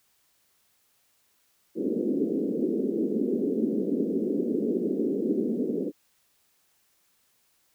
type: band-pass noise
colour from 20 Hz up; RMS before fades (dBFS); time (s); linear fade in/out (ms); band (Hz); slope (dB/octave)
pink; -27; 1.75-5.92; 50; 210 to 450; 48
effects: white hiss -68 dBFS RMS until 7.74 s